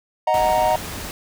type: chord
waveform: triangle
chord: D# minor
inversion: none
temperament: equal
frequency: 622.3 / 740 / 932.3 Hz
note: D#5 / F#5 / A#5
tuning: 0 / 0 / 0 cents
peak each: -18 dBFS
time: 0.27-0.76 s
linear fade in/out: 5 ms
type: noise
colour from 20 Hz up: pink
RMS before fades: -31 dBFS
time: 0.34-1.11 s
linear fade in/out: 0 ms
effects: none